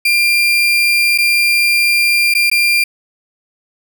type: tone with dropouts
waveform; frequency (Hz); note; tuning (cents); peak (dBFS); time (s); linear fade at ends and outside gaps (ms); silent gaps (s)
35% pulse; 2388; D7; +28; -8; 0.05-2.84; 5; 1.178-1.184 / 2.34-2.349 / 2.5-2.514
effects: none